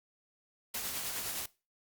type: noise with tremolo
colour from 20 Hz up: white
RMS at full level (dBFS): -36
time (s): 0.74-1.46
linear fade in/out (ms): 5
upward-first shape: sine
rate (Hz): 9.7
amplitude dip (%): 35
effects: noise-tail reverb RT60 0.3 s tail -21 dB re dry + Opus 48 kbps